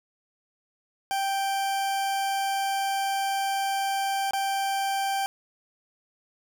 40% pulse tone with dropouts, 784 Hz, G5, in tune, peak -24 dBFS, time 1.11-5.26 s, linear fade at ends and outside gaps 0 ms, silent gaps 4.309-4.334 s, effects none

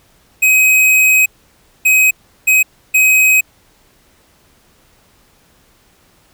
square tone bursts at uneven times, 2530 Hz, D#7, 28 cents sharp, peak -8 dBFS, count 4, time 0.42-1.26 / 1.85-2.11 / 2.47-2.63 / 2.94-3.41 s, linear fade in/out 10 ms, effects pink hiss -52 dBFS RMS until 6.33 s

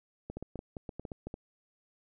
clicks, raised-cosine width 2 ms, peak -26 dBFS, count 12, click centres 0.3 / 0.37 / 0.426 / 0.557 / 0.591 / 0.768 / 0.892 / 0.996 / 1.052 / 1.118 / 1.27 / 1.341 s, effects none

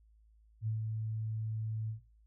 sine tone with ADSR envelope, 110 Hz, A2, in tune, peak -31 dBFS, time 0.61-2.01 s, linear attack 59 ms, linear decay 140 ms, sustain -3 dB, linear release 120 ms, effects noise-tail reverb RT60 0.3 s tail -17 dB re dry + added 54 Hz sine -61 dBFS peak until 2.26 s

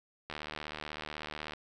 click train, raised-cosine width 0.3 ms, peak -23 dBFS, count 95, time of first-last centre 0.3-1.535 s, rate 76.1 Hz, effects none

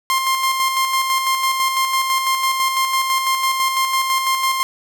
sawtooth tone with tremolo, 1057 Hz, C6, 17 cents sharp, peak -11 dBFS, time 0.1-4.63 s, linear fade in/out 0 ms, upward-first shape square, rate 6 Hz, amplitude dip 40%, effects none

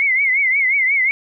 sine tone with vibrato, 2138 Hz, C7, 37 cents sharp, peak -13 dBFS, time 0-1.11 s, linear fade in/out 0 ms, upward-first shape triangle, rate 5.6 Hz, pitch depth 130 cents each way, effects none

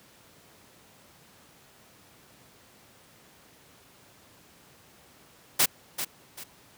white noise with echo, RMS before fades -21 dBFS, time 5.59-5.66 s, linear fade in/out 10 ms, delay 390 ms, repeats 2, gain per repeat -10 dB, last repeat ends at 6.44 s, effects pink hiss -56 dBFS RMS until 6.77 s + high-pass 100 Hz 12 dB/octave

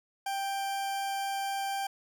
40% pulse tone, 787 Hz, G5, 7 cents sharp, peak -30 dBFS, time 0.26-1.87 s, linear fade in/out 5 ms, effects none

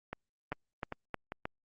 two click trains, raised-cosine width 0.5 ms, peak -20 / -23 dBFS, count 4 / 4, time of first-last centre 0.52-1.455 / 0.13-1.32 s, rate 3.21 / 2.52 Hz, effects Opus 48 kbps

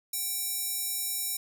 square tone with high-pass filter, 775 Hz, G5, 20 cents flat, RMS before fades -32 dBFS, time 0.13-1.37 s, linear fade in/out 5 ms, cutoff 8400 Hz, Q 0.88, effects none

